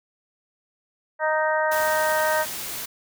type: harmonic tone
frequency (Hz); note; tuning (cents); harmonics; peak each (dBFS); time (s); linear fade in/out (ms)
310.9; D#4; -1; 2 / 3 / 4 / 5 / 6; -23 / -25 / -31 / -27 / -29; 1.19-2.46; 50
type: noise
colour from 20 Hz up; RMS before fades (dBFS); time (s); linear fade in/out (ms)
white; -32; 1.71-2.86; 10
effects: none